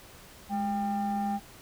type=tone pair together; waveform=sine; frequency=207.7 / 794.4 Hz; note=G#3 / G5; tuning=0 / +23 cents; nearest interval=octave + major seventh; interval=2323 cents; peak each=-28 dBFS; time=0.49-1.4 s; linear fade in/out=50 ms; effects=tanh soft clip ceiling -24 dBFS + pink hiss -51 dBFS RMS until 1.61 s